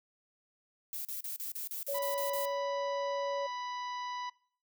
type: noise bursts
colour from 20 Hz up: violet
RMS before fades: -39 dBFS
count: 10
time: 0.93-2.454 s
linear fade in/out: 0 ms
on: 120 ms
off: 36 ms
type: tone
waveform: sine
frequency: 562 Hz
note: C#5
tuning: 24 cents sharp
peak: -33 dBFS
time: 1.88-3.47 s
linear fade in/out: 10 ms
type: harmonic tone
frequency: 987.8 Hz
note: B5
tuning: in tune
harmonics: 1 / 2 / 3 / 4 / 5 / 6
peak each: -37 / -47 / -51 / -51 / -54 / -58 dBFS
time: 1.94-4.3 s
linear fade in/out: 10 ms
effects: noise-tail reverb RT60 0.5 s tail -22 dB re dry